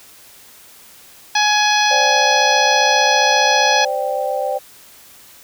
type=harmonic tone; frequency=839 Hz; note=G#5; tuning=17 cents sharp; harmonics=1 / 2 / 3 / 4 / 5 / 6 / 7; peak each=-16 / -19 / -21 / -22 / -23 / -24 / -24 dBFS; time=1.35-3.85 s; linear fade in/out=5 ms
type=chord; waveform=sine; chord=C suspended second; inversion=none; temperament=equal with one note detuned; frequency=519.9 / 587.3 / 784 Hz; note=C5 / D5 / G5; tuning=-11 / 0 / 0 cents; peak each=-22 dBFS; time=1.9-4.59 s; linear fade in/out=20 ms
effects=white hiss -44 dBFS RMS until 5.43 s